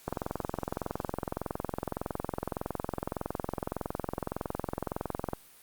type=click train; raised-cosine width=1 ms; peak=-17 dBFS; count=115; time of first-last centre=0.08-5.333 s; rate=21.7 Hz; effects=white hiss -56 dBFS RMS until 5.62 s + Opus 48 kbps